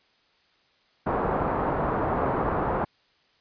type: low-pass noise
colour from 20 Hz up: white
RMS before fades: -26 dBFS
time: 1.06-2.85 s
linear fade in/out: 10 ms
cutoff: 1100 Hz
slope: 24 dB/octave
effects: white hiss -64 dBFS RMS until 3.4 s + resampled to 11025 Hz